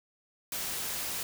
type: noise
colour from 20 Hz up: white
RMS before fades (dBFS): -35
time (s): 0.52-1.23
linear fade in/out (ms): 2
effects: none